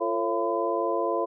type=tone cluster; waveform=sine; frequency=344.8 / 448.5 / 547 / 678 / 1012 Hz; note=F4 / A4 / C#5 / E5 / B5; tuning=-22 / +33 / -23 / +49 / +42 cents; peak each=-30 dBFS; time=0-1.26 s; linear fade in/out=20 ms; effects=none